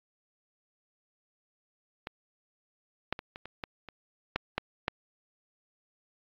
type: clicks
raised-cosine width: 0.3 ms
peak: -20 / -12 / -22 / -25 / -25 / -18 / -27 / -11 / -11 / -11 dBFS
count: 10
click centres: 2.071 / 3.126 / 3.191 / 3.359 / 3.456 / 3.638 / 3.887 / 4.36 / 4.58 / 4.881 s
effects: low-pass 4000 Hz 12 dB/octave + AAC 64 kbps